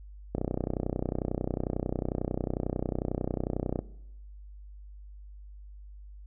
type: click train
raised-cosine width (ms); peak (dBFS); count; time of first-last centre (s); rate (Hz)
2; -16; 108; 0.35-3.791; 31.1
effects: noise-tail reverb RT60 0.9 s tail -21 dB re dry + added 50 Hz sine -44 dBFS peak until 6.26 s